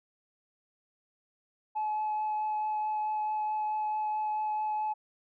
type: tone with vibrato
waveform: sine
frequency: 855 Hz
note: A5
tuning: 50 cents flat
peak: -27 dBFS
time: 1.75-4.94 s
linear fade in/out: 20 ms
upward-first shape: triangle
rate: 4.6 Hz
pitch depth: 10 cents each way
effects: tanh soft clip ceiling -26 dBFS